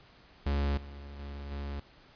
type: tone with level steps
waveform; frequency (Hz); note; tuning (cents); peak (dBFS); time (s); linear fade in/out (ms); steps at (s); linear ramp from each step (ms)
45% pulse; 70.8; C#2; +37; -27 / -43 / -39 / -35; 0.46-1.8; 5; 0.77 / 1.19 / 1.51; 5
effects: pink hiss -58 dBFS RMS until 2.15 s + resampled to 11025 Hz